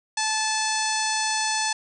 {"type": "harmonic tone", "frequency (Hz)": 871, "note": "A5", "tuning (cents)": -18, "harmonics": [1, 2, 3, 4, 5, 6, 7, 8, 9, 10], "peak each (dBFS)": [-27, -30, -33, -35, -31, -33, -31, -37, -36, -35], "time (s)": [0.17, 1.73], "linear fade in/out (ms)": 5, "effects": []}